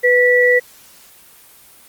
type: tone pair together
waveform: sine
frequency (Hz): 494.8 / 1950.3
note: B4 / B6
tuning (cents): +3 / -22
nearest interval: 2 octaves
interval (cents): 2375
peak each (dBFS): -12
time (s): 0.03-0.6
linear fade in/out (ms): 20
effects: white hiss -45 dBFS RMS until 1.88 s + Opus 24 kbps